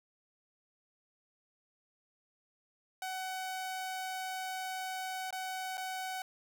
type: tone with dropouts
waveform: sawtooth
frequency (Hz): 751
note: F#5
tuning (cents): +26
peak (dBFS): -33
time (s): 3.02-6.22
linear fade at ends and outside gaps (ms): 2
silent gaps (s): 5.307-5.326 / 5.772-5.778
effects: none